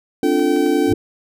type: chord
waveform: sine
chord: D minor seventh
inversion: third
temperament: equal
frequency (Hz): 261.6 / 293.7 / 349.2 / 440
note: C4 / D4 / F4 / A4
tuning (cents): 0 / 0 / 0 / 0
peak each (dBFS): -22 / -17 / -19 / -20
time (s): 0.23-0.94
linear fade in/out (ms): 2
type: tone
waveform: sawtooth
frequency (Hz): 771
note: G5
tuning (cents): -29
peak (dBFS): -22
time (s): 0.23-0.93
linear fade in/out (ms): 5
type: clicks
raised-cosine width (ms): 0.3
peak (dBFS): -24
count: 3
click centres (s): 0.395 / 0.563 / 0.663
type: tone with exponential growth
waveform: sine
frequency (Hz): 103.83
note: G#2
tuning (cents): 0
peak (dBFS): -14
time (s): 0.85-0.93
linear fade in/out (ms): 5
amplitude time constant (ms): 17
effects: none